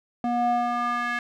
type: tone with band-pass filter sweep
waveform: square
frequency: 240.4 Hz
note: B3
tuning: 46 cents flat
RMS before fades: -25 dBFS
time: 0.24-1.19 s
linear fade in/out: 2 ms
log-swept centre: 520 to 1800 Hz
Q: 3
effects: none